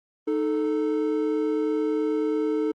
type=tone pair together; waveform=triangle; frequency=309.3 / 438.5 Hz; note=D#4 / A4; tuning=-10 / -6 cents; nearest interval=tritone; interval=604 cents; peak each=-23 dBFS; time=0.27-2.72 s; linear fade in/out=10 ms; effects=Opus 32 kbps